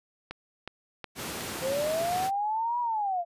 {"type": "click train", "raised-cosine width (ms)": 0.3, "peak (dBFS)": -21, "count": 4, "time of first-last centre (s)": [0.31, 1.409], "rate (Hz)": 2.73}
{"type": "high-pass noise", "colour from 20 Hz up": "pink", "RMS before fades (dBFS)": -36, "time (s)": [1.15, 2.31], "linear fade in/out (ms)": 50, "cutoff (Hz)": 130, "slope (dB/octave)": 12}
{"type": "linear two-way sweep", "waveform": "sine", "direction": "up then down", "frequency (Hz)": [510, 977, 672], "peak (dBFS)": -26, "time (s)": [1.61, 3.25], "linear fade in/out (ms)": 50, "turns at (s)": 2.8}
{"effects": ["resampled to 32000 Hz"]}